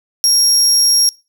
30% pulse tone, 5588 Hz, F8, in tune, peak -5 dBFS, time 0.24-1.09 s, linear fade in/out 0 ms, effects noise-tail reverb RT60 0.3 s tail -24 dB re dry

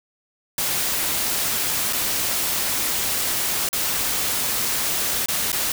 white noise with dropouts, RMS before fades -23 dBFS, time 0.58-5.72 s, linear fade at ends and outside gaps 2 ms, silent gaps 1.927-1.931 / 3.689-3.729 / 5.26-5.284 / 5.519-5.528 s, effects none

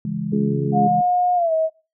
sine chord, C# minor, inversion none, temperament just, 138.59 / 166.31 / 207.9 Hz, C#3 / E3 / G#3, 0 / +16 / +2 cents, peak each -29 / -27 / -25 dBFS, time 0.05-1.01 s, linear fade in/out 2 ms
harmonic tone, 70 Hz, C#2, 18 cents sharp, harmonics 2 / 3 / 4 / 5 / 6, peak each -25 / -22 / -29 / -29 / -25 dBFS, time 0.32-0.88 s, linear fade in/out 10 ms
sine tone with pitch glide, 718 to 639.7 Hz, F5 to D#5, +48 to +48 cents, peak -16 dBFS, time 0.72-1.7 s, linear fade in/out 50 ms, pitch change -200 cents, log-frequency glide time 1.35-1.53 s
effects noise-tail reverb RT60 0.3 s tail -18 dB re dry

